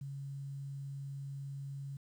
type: tone with quantisation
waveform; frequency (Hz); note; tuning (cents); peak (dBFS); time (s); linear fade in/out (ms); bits
sine; 138.6; C#3; 0; -40; 0.01-1.97; 5; 11
effects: none